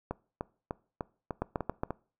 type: two click trains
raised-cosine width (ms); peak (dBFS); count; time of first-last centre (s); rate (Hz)
1; -16 / -19; 4 / 7; 1.42-1.834 / 0.11-1.906; 7.24 / 3.34
effects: noise-tail reverb RT60 0.4 s tail -22 dB re dry